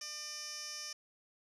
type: tone with band-pass filter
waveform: 15% pulse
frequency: 600 Hz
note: D5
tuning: 37 cents sharp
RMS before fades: -44 dBFS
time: 0.01-0.93 s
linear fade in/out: 5 ms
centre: 5400 Hz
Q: 3
effects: none